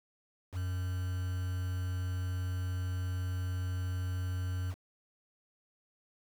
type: tone with quantisation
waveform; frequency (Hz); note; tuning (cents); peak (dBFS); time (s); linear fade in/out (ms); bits
triangle; 91.3; F#2; -23; -30; 0.52-4.75; 50; 8
effects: none